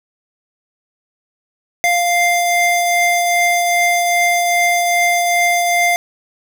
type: tone pair together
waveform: square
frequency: 698.5 / 2093 Hz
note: F5 / C7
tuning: 0 / 0 cents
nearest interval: octave + perfect fifth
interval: 1900 cents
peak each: -15 / -17 dBFS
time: 1.84-5.96 s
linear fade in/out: 0 ms
effects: none